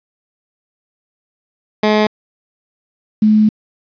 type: tone pair in turn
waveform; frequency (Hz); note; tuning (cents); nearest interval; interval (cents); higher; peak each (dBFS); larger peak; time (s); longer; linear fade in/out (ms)
15% pulse / sine; 212.9 / 214.3; G#3 / A3; +43 / -45; unison; 12; second; -4 / -7; first; 1.83-2.07 / 3.22-3.49; second; 5
effects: resampled to 11025 Hz + 7-bit